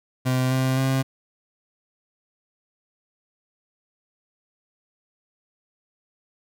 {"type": "tone with pitch steps", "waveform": "30% pulse", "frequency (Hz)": [128.7, 130.8, 132.93], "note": ["C3", "C3", "C3"], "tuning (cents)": [-28, 0, 28], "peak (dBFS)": -17, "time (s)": [0.25, 1.03], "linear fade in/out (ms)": 20, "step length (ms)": 260, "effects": []}